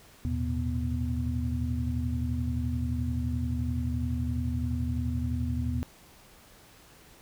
sine tone cluster, 78.8 / 110.2 / 121.8 / 245.1 Hz, D#2 / A2 / B2 / B3, +23 / +3 / -24 / -13 cents, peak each -30 / -36 / -34 / -33 dBFS, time 0.25-5.83 s, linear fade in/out 0 ms, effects pink hiss -55 dBFS RMS until 7.21 s

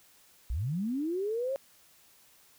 sine linear sweep, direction up, 49 to 554.4 Hz, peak -29 dBFS, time 0.5-1.56 s, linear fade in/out 0 ms, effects white hiss -61 dBFS RMS until 2.58 s

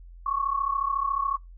sine tone pair together, 1094 / 1128 Hz, C#6 / C#6, -23 / +30 cents, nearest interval minor second, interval 53 cents, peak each -27 dBFS, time 0.26-1.37 s, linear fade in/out 5 ms, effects noise-tail reverb RT60 0.2 s tail -24 dB re dry + added 43 Hz sine -43 dBFS peak until 1.57 s

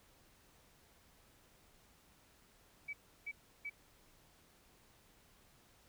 sine tone bursts, 2290 Hz, D7, 44 cents flat, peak -40 dBFS, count 3, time 2.88-3.699 s, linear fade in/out 10 ms, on 53 ms, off 330 ms, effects pink hiss -67 dBFS RMS until 5.88 s

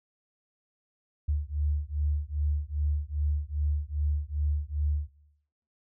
sine beating tone pair, 72.8 / 75.3 Hz, D2 / D2, -15 / +44 cents, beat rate 2.5 Hz, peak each -29 dBFS, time 1.28-5.09 s, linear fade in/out 10 ms, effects noise-tail reverb RT60 0.8 s tail -21 dB re dry

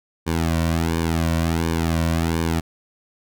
sawtooth tone with flanger, 82.4 Hz, E2, in tune, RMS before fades -21 dBFS, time 0.26-2.61 s, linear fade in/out 20 ms, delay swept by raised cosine 1.5 to 2.43 ms, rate 1.4 Hz, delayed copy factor -0.85, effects none

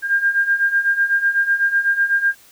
sine beating tone pair, 1600 / 1608 Hz, G6 / G6, +35 / +44 cents, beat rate 8 Hz, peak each -20 / -16 dBFS, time 0.02-2.35 s, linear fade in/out 50 ms, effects white hiss -49 dBFS RMS until 2.51 s

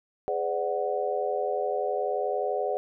sine chord, G# half-diminished seventh, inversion none, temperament equal with one note detuned, 415.3 / 506.9 / 587.3 / 740 Hz, G#4 / B4 / D5 / F#5, 0 / +45 / 0 / 0 cents, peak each -31 dBFS, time 0.28-2.77 s, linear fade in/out 0 ms, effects none

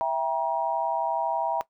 sine chord, E diminished, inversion none, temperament just, 659.3 / 791.1 / 949.3 Hz, E5 / G5 / Bb5, 0 / +16 / +31 cents, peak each -28 / -29 / -26 dBFS, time 0.01-1.61 s, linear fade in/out 0 ms, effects noise-tail reverb RT60 0.1 s tail -18 dB re dry

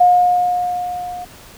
sine tone with level ramp, 716 Hz, F5, 43 cents sharp, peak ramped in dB -6 to -26 dBFS, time 0-1.25 s, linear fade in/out 10 ms, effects pink hiss -41 dBFS RMS until 1.57 s

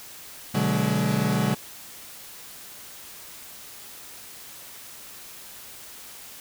40% pulse chord, G# half-diminished seventh, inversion first, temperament equal with one note detuned, 123.47 / 146.83 / 185 / 211.5 Hz, B2 / D3 / F#3 / G#3, 0 / 0 / 0 / +32 cents, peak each -28 / -26 / -26 / -25 dBFS, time 0.54-1.55 s, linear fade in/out 10 ms, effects white hiss -43 dBFS RMS until 6.4 s

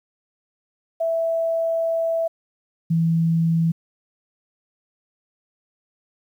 sine tone pair in turn, 659.3 / 164.82 Hz, E5 / E3, 0 / 0 cents, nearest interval 2 octaves, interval 2400 cents, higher first, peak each -19 / -16 dBFS, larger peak second, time 1-2.28 / 2.9-3.72 s, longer first, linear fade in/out 10 ms, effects 9-bit

